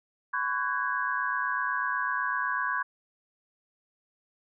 sine tone cluster, 1010 / 1118 / 1503 / 1643 Hz, B5 / C#6 / F#6 / G#6, +39 / +14 / +27 / -19 cents, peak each -33 / -32 / -33 / -31 dBFS, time 0.33-2.83 s, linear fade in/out 10 ms, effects none

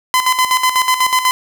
sawtooth tone with tremolo, 1019 Hz, C6, 46 cents flat, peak -6 dBFS, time 0.14-1.31 s, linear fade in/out 0 ms, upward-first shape square, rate 8.1 Hz, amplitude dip 65%, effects none

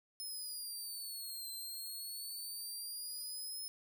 15% pulse exponential two-way sweep, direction down then up, 5200 to 4112 to 5200 Hz, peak -36 dBFS, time 0.2-3.68 s, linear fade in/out 0 ms, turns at 1.51 s, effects none

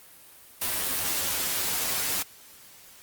white noise with comb filter, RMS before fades -28 dBFS, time 0.61-2.23 s, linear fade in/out 10 ms, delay 11 ms, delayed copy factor +0.95, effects white hiss -51 dBFS RMS until 3.02 s + Opus 32 kbps

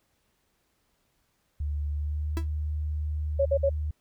sine tone with pitch glide, 73.42 to 75.7 Hz, D2 to D#2, 0 to -47 cents, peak -27 dBFS, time 1.6-3.91 s, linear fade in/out 5 ms, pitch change +53 cents, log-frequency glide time 1.91-2.28 s
45% pulse tone with exponential decay, 329.6 Hz, E4, in tune, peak -27 dBFS, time 2.37-2.47 s, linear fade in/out 0 ms, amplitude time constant 20 ms
sine tone bursts, 554.4 Hz, C#5, in tune, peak -20 dBFS, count 3, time 3.39-3.695 s, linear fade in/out 10 ms, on 65 ms, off 55 ms
effects pink hiss -72 dBFS RMS until 4 s

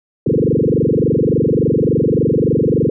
sine tone with frequency modulation, 300 Hz, D4, 37 cents sharp, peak -11 dBFS, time 0.26-2.9 s, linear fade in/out 5 ms, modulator 23.5 Hz, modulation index 8, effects none

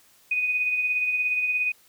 sine tone with tremolo, 2489 Hz, D#7, in tune, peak -20 dBFS, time 0.31-1.72 s, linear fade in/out 5 ms, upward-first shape sine, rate 17 Hz, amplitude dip 40%, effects white hiss -58 dBFS RMS until 1.88 s

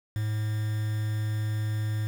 triangle tone with quantisation, 107.5 Hz, A2, 40 cents flat, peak -24 dBFS, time 0.16-2.07 s, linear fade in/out 0 ms, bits 7, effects none

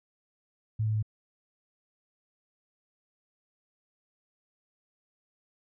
sine tone with pitch steps, 109.2 / 108.38 / 107.57 Hz, A2 / A2 / A2, -13 / -26 / -39 cents, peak -25 dBFS, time 0.79-1.027 s, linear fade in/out 10 ms, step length 79 ms, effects none

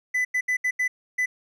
triangle tone bursts at uneven times, 2000 Hz, B6, 21 cents sharp, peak -19 dBFS, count 6, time 0.14-0.25 / 0.34-0.41 / 0.48-0.57 / 0.64-0.71 / 0.79-0.88 / 1.18-1.26 s, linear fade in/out 10 ms, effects none

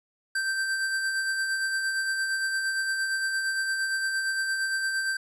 square tone with tremolo, 1563 Hz, G6, 6 cents flat, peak -25 dBFS, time 0.35-5.17 s, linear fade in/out 5 ms, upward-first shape sine, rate 8.7 Hz, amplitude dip 35%, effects resampled to 24000 Hz

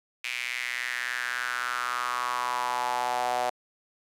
sawtooth tone with high-pass filter sweep, 123.47 Hz, B2, in tune, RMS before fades -30 dBFS, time 0.24-3.5 s, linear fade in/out 5 ms, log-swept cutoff 2400 to 690 Hz, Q 4.8, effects low-pass 12000 Hz 12 dB/octave

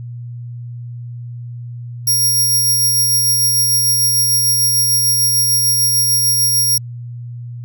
10% pulse tone with tremolo, 5600 Hz, F8, 4 cents sharp, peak -5 dBFS, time 2.07-6.78 s, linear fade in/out 5 ms, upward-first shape triangle, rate 6.7 Hz, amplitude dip 30%, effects added 120 Hz sine -26 dBFS peak until 7.64 s

